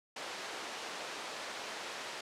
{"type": "band-pass noise", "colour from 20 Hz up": "pink", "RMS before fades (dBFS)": -43, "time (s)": [0.16, 2.21], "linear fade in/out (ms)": 5, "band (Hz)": [490, 5900], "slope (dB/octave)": 12, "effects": ["low-pass 11000 Hz 12 dB/octave"]}